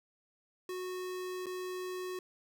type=tone with dropouts; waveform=square; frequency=367 Hz; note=F#4; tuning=14 cents flat; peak=-38 dBFS; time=0.69-2.19 s; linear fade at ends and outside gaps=2 ms; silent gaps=1.459-1.466 s; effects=none